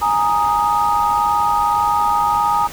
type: chord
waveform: sine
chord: Ab suspended second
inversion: none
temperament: equal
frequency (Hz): 830.6 / 932.3 / 1244.5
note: Ab5 / Bb5 / Eb6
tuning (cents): 0 / 0 / 0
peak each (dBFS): -18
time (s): 0.01-2.68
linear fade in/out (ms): 20
effects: pink hiss -33 dBFS RMS until 2.72 s